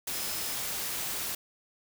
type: tone in noise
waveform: sine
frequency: 5140 Hz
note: E8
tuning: 45 cents flat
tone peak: -43 dBFS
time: 0.13-0.54 s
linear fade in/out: 5 ms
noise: white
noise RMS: -34 dBFS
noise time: 0.07-1.35 s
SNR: -12 dB
effects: none